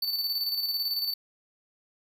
square tone with tremolo, 4500 Hz, C#8, 25 cents sharp, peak -26 dBFS, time 0.02-1.14 s, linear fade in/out 5 ms, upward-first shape square, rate 18 Hz, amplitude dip 45%, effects none

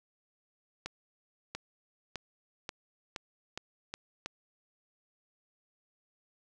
accelerating click train, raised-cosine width 0.2 ms, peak -20 dBFS, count 8, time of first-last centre 0.86-4.26 s, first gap 690 ms, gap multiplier 0.88, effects none

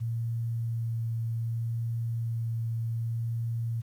sine tone with vibrato, 115.1 Hz, A#2, 22 cents flat, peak -28 dBFS, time 0-3.82 s, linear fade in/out 20 ms, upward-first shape sine, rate 0.65 Hz, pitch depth 10 cents each way, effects 10-bit

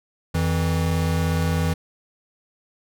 square tone pair together, 86.2 / 162.72 Hz, F2 / E3, -22 / -22 cents, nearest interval major seventh, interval 1100 cents, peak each -23 dBFS, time 0.34-1.74 s, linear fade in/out 10 ms, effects none

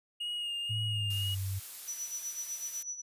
triangle tone with vibrato, 2855 Hz, F7, 37 cents sharp, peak -32 dBFS, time 0.2-1.35 s, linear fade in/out 10 ms, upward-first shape sine, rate 2 Hz, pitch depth 25 cents each way
sine tone with pitch glide, 109 to 96.55 Hz, A2 to G2, -16 to -26 cents, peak -32 dBFS, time 0.69-1.6 s, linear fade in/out 20 ms, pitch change -210 cents, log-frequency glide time 0.84-1.35 s
blue noise, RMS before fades -43 dBFS, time 1.1-2.83 s, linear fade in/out 5 ms
sine tone with tremolo, 5920 Hz, F#8, in tune, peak -34 dBFS, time 1.87-3.02 s, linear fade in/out 20 ms, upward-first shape sine, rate 8 Hz, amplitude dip 70%
effects resampled to 32000 Hz

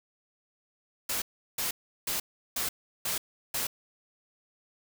white noise bursts, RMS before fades -31 dBFS, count 6, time 1.09-3.67 s, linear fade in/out 5 ms, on 130 ms, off 360 ms, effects none

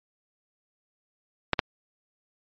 clicks, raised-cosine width 0.3 ms, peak -4 dBFS, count 2, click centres 1.533 / 1.592 s, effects low-pass 5000 Hz 12 dB/octave + MP3 32 kbps

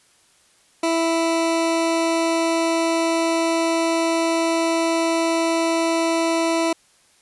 20% pulse tone, 330.1 Hz, E4, 2 cents sharp, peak -13 dBFS, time 0.83-6.73 s, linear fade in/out 5 ms, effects white hiss -57 dBFS RMS until 7.21 s + resampled to 24000 Hz

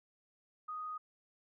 sine tone with frequency modulation, 1244.5 Hz, D#6, in tune, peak -39 dBFS, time 0.68-0.98 s, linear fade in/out 10 ms, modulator 32.4 Hz, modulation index 0.21, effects none

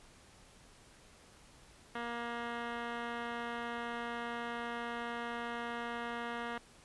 10% pulse tone with low-pass filter, 236.1 Hz, A#3, 22 cents sharp, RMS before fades -40 dBFS, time 1.95-6.58 s, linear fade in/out 2 ms, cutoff 2300 Hz, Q 3.7, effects pink hiss -60 dBFS RMS until 6.84 s + resampled to 24000 Hz

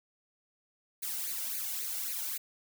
blue noise with flanger, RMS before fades -36 dBFS, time 1.02-2.38 s, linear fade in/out 10 ms, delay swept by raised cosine 0.45 to 1.43 ms, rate 3.7 Hz, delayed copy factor +0.75, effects none

